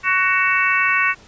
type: harmonic tone with a mistuned harmonic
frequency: 372.8 Hz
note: F#4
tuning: 13 cents sharp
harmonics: 3 / 4 / 5 / 6 / 7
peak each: -21 / -21 / -21 / -21 / -21 dBFS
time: 0.03-1.15 s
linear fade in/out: 50 ms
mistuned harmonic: 7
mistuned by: +33 cents
effects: pink hiss -47 dBFS RMS until 1.27 s + resampled to 16000 Hz